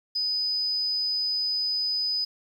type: tone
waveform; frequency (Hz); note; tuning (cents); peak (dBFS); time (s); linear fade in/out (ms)
sine; 4995; D#8; +6; -24; 0.15-2.25; 10
effects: 9-bit